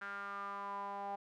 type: tone with band-pass filter sweep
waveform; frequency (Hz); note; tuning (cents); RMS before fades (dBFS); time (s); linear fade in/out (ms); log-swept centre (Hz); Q
sawtooth; 200.1; G3; +36; -43; 0.01-1.16; 10; 1500 to 810; 6.5
effects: none